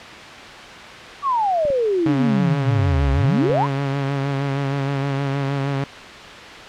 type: exponential two-way sweep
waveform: sine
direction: down then up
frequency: 1174 to 62.3 to 1174 Hz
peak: -16 dBFS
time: 1.22-3.68 s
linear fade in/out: 50 ms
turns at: 3.12 s
type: clicks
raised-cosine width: 3 ms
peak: -20 dBFS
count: 5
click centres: 1.652 / 1.703 / 2.796 / 3.256 / 3.499 s
type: tone with vibrato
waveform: sawtooth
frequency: 138.59 Hz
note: C#3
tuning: in tune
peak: -16 dBFS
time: 2.06-5.84 s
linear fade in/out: 2 ms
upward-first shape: sine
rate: 6.4 Hz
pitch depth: 36 cents each way
effects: white hiss -35 dBFS RMS until 6.68 s + low-pass 3000 Hz 12 dB/octave